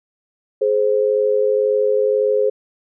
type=tone pair together; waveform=sine; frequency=421.4 / 523.3 Hz; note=G#4 / C5; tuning=+25 / 0 cents; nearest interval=major third; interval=375 cents; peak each=-16 / -17 dBFS; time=0.61-2.5 s; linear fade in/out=10 ms; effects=none